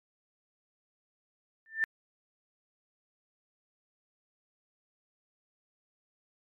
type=tone with exponential growth; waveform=sine; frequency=1784 Hz; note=A6; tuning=23 cents sharp; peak=-21 dBFS; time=1.66-1.84 s; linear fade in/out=0 ms; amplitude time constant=38 ms; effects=MP3 64 kbps